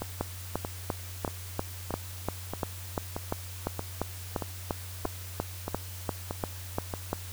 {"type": "two click trains", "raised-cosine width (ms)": 1, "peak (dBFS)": [-18, -14], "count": [12, 21], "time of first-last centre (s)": [[0.02, 6.938], [0.21, 7.13]], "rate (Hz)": [1.59, 2.89], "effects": ["added 91 Hz sine -40 dBFS peak until 7.32 s", "white hiss -45 dBFS RMS until 7.32 s"]}